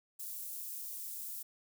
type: high-pass noise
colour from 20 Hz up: white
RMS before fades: -43 dBFS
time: 0.19-1.43 s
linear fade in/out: 10 ms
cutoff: 10000 Hz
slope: 12 dB/octave
effects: none